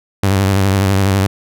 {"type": "tone with vibrato", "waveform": "sawtooth", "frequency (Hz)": 97.3, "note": "G2", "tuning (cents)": -12, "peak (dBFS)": -7, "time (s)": [0.23, 1.27], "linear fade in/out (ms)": 5, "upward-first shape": "sine", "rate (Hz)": 12, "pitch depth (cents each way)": 59, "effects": []}